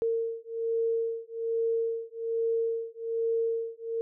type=beating tone pair; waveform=sine; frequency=456.3 / 457.5 Hz; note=A#4 / A#4; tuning=-37 / -32 cents; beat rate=1.2 Hz; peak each=-30 dBFS; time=0.02-4.01 s; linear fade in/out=0 ms; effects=none